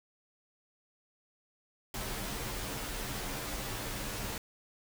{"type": "noise with comb filter", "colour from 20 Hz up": "pink", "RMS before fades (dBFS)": -38, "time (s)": [1.94, 4.38], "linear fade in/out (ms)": 2, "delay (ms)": 12, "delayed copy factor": -0.65, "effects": []}